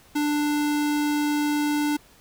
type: tone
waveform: square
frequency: 295.3 Hz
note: D4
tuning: 10 cents sharp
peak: -22 dBFS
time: 0.15-1.97 s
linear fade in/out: 10 ms
effects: pink hiss -54 dBFS RMS until 2.2 s